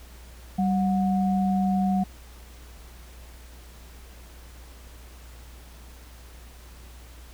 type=tone pair together; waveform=sine; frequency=192.88 / 729 Hz; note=G3 / F#5; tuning=-28 / -26 cents; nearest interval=octave + major seventh; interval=2302 cents; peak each=-21 / -28 dBFS; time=0.58-2.04 s; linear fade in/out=10 ms; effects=added 60 Hz sine -44 dBFS peak until 7.33 s + pink hiss -51 dBFS RMS until 7.33 s